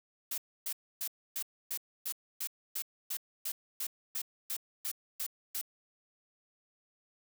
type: noise bursts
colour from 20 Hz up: blue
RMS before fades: -36 dBFS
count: 16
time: 0.31-5.614 s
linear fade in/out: 5 ms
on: 69 ms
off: 280 ms
effects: none